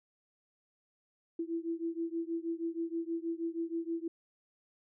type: beating tone pair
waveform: sine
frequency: 330 / 336.3 Hz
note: E4 / E4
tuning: +2 / +35 cents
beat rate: 6.3 Hz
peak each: -36 / -37 dBFS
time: 1.39-4.08 s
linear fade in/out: 5 ms
effects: none